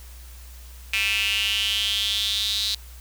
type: tone with high-pass filter sweep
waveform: square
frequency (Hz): 103.83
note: G#2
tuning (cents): 0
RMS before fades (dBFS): -24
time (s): 0.93-2.75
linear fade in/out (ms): 5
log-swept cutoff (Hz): 2500 to 4000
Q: 6.9
effects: added 61 Hz sine -40 dBFS peak until 3 s + white hiss -49 dBFS RMS until 3 s